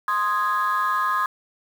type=chord; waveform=sine; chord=Ab major; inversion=first; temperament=equal; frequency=1046.5 / 1244.5 / 1661.2 Hz; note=C6 / Eb6 / Ab6; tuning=0 / 0 / 0 cents; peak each=-22 / -22 / -26 dBFS; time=0.08-1.26 s; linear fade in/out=2 ms; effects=tanh soft clip ceiling -14 dBFS + 7-bit